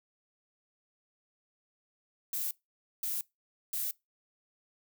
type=noise bursts; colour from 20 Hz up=violet; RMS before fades=-34 dBFS; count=3; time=2.33-3.91 s; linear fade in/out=2 ms; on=180 ms; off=520 ms; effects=noise-tail reverb RT60 0.2 s tail -23 dB re dry